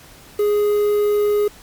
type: tone with quantisation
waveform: triangle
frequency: 415.3 Hz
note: G#4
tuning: in tune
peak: -12 dBFS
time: 0.39-1.48 s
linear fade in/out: 5 ms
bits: 6
effects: pink hiss -44 dBFS RMS until 1.62 s + MP3 96 kbps